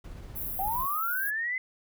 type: noise with tremolo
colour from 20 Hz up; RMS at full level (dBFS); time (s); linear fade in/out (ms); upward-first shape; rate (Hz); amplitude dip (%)
brown; -41; 0.04-0.86; 5; triangle; 16; 30
type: high-pass noise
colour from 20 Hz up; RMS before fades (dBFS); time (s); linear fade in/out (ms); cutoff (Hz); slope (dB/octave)
white; -35; 0.35-1.31; 20; 11000; 96
type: linear sweep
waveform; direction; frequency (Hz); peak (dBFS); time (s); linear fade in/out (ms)
sine; up; 740 to 2063; -28; 0.59-1.58; 2
effects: none